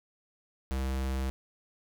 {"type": "tone", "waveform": "square", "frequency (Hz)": 66, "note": "C2", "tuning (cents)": 16, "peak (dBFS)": -30, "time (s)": [0.71, 1.3], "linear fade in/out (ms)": 0, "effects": []}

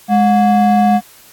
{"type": "ring-modulated tone", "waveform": "triangle", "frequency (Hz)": 466.2, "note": "A#4", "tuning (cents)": 0, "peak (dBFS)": -3, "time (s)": [0.08, 1.01], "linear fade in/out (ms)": 50, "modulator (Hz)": 258, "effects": ["white hiss -43 dBFS RMS until 1.32 s", "AAC 64 kbps"]}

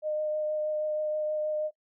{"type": "tone with vibrato", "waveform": "sine", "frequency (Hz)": 611, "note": "D#5", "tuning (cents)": -32, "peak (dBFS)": -27, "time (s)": [0.02, 1.71], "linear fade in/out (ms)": 50, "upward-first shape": "triangle", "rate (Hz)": 6.3, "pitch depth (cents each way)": 13, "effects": ["noise-tail reverb RT60 0.1 s tail -19 dB re dry"]}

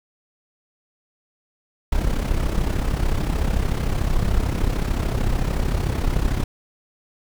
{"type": "noise with amplitude modulation", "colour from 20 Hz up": "brown", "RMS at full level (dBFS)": -18, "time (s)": [1.92, 6.44], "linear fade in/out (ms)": 5, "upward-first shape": "sine", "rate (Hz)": 33.5, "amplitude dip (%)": 65, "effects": []}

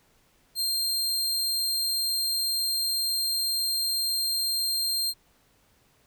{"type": "tone", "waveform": "sawtooth", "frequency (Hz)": 4186, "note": "C8", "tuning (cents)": 0, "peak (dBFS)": -22, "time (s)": [0.55, 5.14], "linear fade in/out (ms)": 50, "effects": ["pink hiss -64 dBFS RMS until 6.06 s"]}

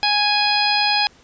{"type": "harmonic tone", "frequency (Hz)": 830.6, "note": "G#5", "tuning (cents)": 0, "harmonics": [1, 2, 3, 4, 5, 6], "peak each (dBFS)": [-20, -26, -22, -25, -23, -22], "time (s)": [0.03, 1.07], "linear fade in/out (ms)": 0, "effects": ["pink hiss -51 dBFS RMS until 1.23 s", "resampled to 16000 Hz"]}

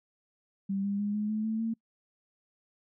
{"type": "tone with pitch steps", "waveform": "sine", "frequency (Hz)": [196, 200.7, 205.5, 210.4, 215.5, 220.6, 225.9], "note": ["G3", "G3", "G#3", "G#3", "A3", "A3", "A3"], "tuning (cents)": [0, 41, -18, 23, -36, 5, 46], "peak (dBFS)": -28, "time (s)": [0.69, 1.74], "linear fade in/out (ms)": 10, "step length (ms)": 150, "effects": ["noise-tail reverb RT60 0.1 s tail -26 dB re dry"]}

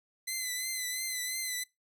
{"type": "tone with vibrato", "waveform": "10% pulse", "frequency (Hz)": 2030, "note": "B6", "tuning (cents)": 47, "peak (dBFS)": -24, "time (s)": [0.27, 1.64], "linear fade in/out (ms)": 10, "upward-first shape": "triangle", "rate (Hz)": 2.9, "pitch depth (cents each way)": 51, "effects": ["noise-tail reverb RT60 0.2 s tail -23 dB re dry"]}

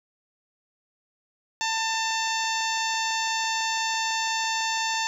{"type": "harmonic tone", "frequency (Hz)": 894, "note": "A5", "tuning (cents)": 27, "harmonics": [1, 2, 3, 4, 5, 6, 7, 8], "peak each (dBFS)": [-28, -31, -33, -34, -35, -36, -36, -37], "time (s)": [1.61, 5.07], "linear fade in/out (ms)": 0, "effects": ["9-bit"]}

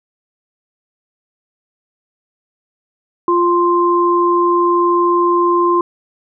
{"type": "tone pair together", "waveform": "sine", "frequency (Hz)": [348.4, 1046.5], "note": ["F4", "C6"], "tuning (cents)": [-4, 0], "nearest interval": "octave + perfect fifth", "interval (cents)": 1904, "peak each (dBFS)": -13, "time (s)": [3.28, 5.81], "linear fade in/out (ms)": 2, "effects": []}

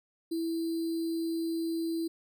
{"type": "tone with sample-and-hold", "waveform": "sine", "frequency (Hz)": 329.5, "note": "E4", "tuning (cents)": -1, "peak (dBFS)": -29, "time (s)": [0.31, 2.08], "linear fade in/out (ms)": 10, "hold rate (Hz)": 4410, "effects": []}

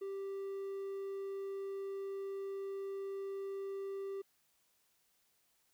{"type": "tone", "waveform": "triangle", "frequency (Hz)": 392, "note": "G4", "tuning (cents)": 0, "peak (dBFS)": -37, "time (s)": [0.01, 4.22], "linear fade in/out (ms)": 10, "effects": ["white hiss -75 dBFS RMS until 5.73 s"]}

